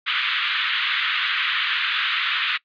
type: band-pass noise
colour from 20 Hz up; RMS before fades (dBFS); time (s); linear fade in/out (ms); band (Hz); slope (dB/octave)
white; -23; 0.06-2.58; 20; 1200 to 3600; 48
effects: noise-tail reverb RT60 0.1 s tail -22 dB re dry + resampled to 11025 Hz